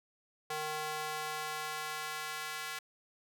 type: tone with high-pass filter sweep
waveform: square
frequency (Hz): 153.9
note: D#3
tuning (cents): -19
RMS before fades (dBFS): -39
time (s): 0.5-2.79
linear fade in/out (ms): 5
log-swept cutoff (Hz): 660 to 1500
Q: 1.1
effects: none